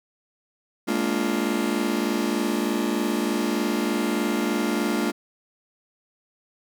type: chord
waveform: 40% pulse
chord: Bb dominant seventh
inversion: third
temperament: just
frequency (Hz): 209.8 / 233.1 / 291.4 / 349.6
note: Ab3 / Bb3 / D4 / F4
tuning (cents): +18 / 0 / -13 / +2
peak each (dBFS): -27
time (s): 0.87-5.12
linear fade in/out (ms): 20
effects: none